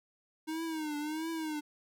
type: tone with vibrato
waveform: square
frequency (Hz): 311.1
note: D#4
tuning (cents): 0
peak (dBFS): -35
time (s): 0.47-1.61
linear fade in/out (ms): 20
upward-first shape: triangle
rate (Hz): 1.5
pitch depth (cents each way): 110
effects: none